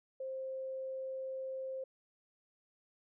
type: tone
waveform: sine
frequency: 527 Hz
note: C5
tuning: 12 cents sharp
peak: -38 dBFS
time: 0.2-1.84 s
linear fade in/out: 5 ms
effects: none